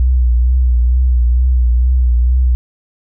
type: tone with vibrato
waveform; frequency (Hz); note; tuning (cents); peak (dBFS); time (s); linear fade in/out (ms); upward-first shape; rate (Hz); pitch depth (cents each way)
sine; 61.5; B1; -7; -8; 0-2.55; 0; triangle; 2.2; 67
effects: none